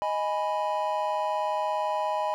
triangle chord, G# minor, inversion second, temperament equal, 622.3 / 830.6 / 987.8 Hz, D#5 / G#5 / B5, 0 / 0 / 0 cents, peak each -28 dBFS, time 0.02-2.34 s, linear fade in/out 0 ms, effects none

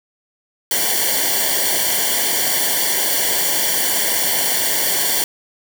white noise with comb filter, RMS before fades -18 dBFS, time 0.71-5.24 s, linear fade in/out 2 ms, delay 0.78 ms, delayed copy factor -1, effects none

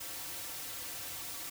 white noise with comb filter, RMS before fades -42 dBFS, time 0-1.5 s, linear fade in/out 10 ms, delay 4.8 ms, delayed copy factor -1, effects none

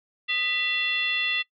sine tone with frequency modulation, 2714 Hz, E7, 50 cents sharp, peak -23 dBFS, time 0.28-1.43 s, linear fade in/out 20 ms, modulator 733 Hz, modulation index 1.1, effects noise-tail reverb RT60 0.1 s tail -19 dB re dry

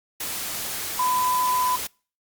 sine tone in noise, 1003 Hz, B5, 26 cents sharp, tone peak -20 dBFS, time 0.99-1.76 s, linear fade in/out 5 ms, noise white, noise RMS -30 dBFS, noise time 0.2-1.87 s, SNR +7 dB, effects noise-tail reverb RT60 0.4 s tail -26 dB re dry + Opus 48 kbps

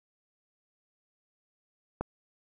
click, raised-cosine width 1 ms, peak -17 dBFS, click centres 2.01 s, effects none

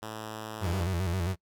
5% pulse tone with pitch glide, 109.2 to 99.56 Hz, A2 to G2, -13 to +27 cents, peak -26 dBFS, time 0.02-0.84 s, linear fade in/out 10 ms, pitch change -160 cents, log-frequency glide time 0.61-0.71 s
35% pulse tone with vibrato, 89.7 Hz, F2, 47 cents sharp, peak -26 dBFS, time 0.6-1.36 s, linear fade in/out 50 ms, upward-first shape square, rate 7.5 Hz, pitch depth 90 cents each way
effects noise-tail reverb RT60 0.1 s tail -23 dB re dry

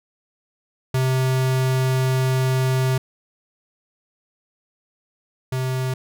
square tone pair in turn, 130.3 / 129.72 Hz, C3 / C3, -7 / -15 cents, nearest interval unison, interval 8 cents, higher first, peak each -18 / -22 dBFS, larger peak first, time 0.94-2.98 / 5.52-5.94 s, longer first, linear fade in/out 5 ms, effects none

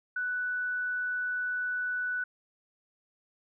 sine tone, 1486 Hz, F#6, 7 cents sharp, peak -29 dBFS, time 0.16-2.24 s, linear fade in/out 5 ms, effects none

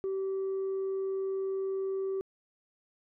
sine tone, 385.5 Hz, G4, 29 cents flat, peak -28 dBFS, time 0.04-2.21 s, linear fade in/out 0 ms, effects tanh soft clip ceiling -28 dBFS

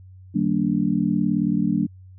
sine chord, Eb major seventh, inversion none, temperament just, 155.56 / 194.45 / 233.3 / 291.7 Hz, Eb3 / G3 / Bb3 / D4, 0 / -14 / +2 / -12 cents, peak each -27 / -22 / -24 / -24 dBFS, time 0.34-1.87 s, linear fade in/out 20 ms, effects added 93 Hz sine -42 dBFS peak until 2.18 s

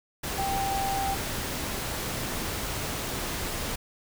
sine tone in noise, 784 Hz, G5, in tune, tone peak -27 dBFS, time 0.38-1.15 s, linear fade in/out 10 ms, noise pink, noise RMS -32 dBFS, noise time 0.23-3.76 s, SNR +2 dB, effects none

